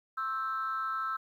sine tone with amplitude modulation, 1318.5 Hz, E6, in tune, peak -26 dBFS, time 0.17-1.17 s, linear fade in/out 10 ms, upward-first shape sine, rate 248 Hz, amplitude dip 85%, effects tanh soft clip ceiling -24 dBFS + 11-bit

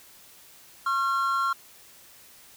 triangle tone pair together, 1084 / 1372.5 Hz, C#6 / F6, -39 / -31 cents, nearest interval major third, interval 408 cents, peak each -25 / -23 dBFS, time 0.86-1.53 s, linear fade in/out 5 ms, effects white hiss -52 dBFS RMS until 2.56 s

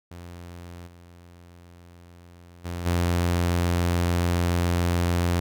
sawtooth tone with level steps, 87 Hz, F2, 6 cents flat, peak -35 / -43 / -26 / -17 dBFS, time 0.11-5.4 s, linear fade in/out 5 ms, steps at 0.86 / 2.64 / 2.85 s, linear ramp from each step 20 ms, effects none

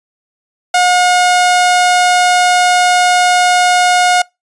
sawtooth tone, 720 Hz, F#5, 47 cents flat, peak -4 dBFS, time 0.74-4.22 s, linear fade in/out 5 ms, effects noise-tail reverb RT60 0.2 s tail -25 dB re dry + resampled to 22050 Hz

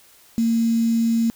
sine tone with quantisation, 229.2 Hz, A#3, 29 cents flat, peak -16 dBFS, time 0.38-1.3 s, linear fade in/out 0 ms, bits 6, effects white hiss -52 dBFS RMS until 1.35 s

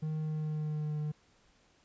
triangle tone with pitch glide, 155.56 to 150.87 Hz, D#3 to D3, 0 to +47 cents, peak -30 dBFS, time 0.02-1.12 s, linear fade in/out 10 ms, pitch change -53 cents, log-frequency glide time 0.19-0.98 s, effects pink hiss -67 dBFS RMS until 1.84 s + resampled to 16000 Hz

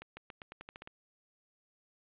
accelerating click train, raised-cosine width 0.3 ms, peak -29 dBFS, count 10, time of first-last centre 0.02-0.874 s, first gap 150 ms, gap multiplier 0.88, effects resampled to 8000 Hz + 10-bit

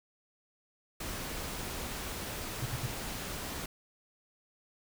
pink noise, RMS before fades -39 dBFS, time 1-3.66 s, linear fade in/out 5 ms
sine tone bursts, 123.47 Hz, B2, in tune, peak -31 dBFS, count 3, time 2.62-2.865 s, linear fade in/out 5 ms, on 37 ms, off 67 ms
effects none

